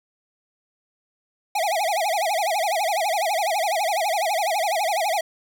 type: tone with vibrato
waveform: square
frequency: 735 Hz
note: F#5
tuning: 12 cents flat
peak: -21 dBFS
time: 1.55-5.21 s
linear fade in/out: 5 ms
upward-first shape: sine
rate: 12 Hz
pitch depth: 250 cents each way
effects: none